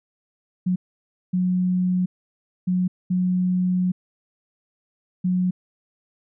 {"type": "tone bursts at uneven times", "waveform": "sine", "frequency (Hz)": 182.1, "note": "F#3", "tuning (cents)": -27, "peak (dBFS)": -18, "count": 5, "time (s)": [[0.66, 0.76], [1.33, 2.06], [2.67, 2.88], [3.1, 3.92], [5.24, 5.51]], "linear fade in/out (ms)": 10, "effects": []}